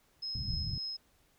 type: tone with tremolo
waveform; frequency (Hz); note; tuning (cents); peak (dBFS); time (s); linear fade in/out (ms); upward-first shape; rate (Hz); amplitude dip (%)
sine; 5140; E8; -45; -35; 0.22-0.97; 10; sine; 3.6; 30
type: low-pass noise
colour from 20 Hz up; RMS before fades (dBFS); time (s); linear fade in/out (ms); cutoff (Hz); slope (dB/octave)
white; -37; 0.35-0.78; 2; 140; 24
effects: pink hiss -69 dBFS RMS until 1.38 s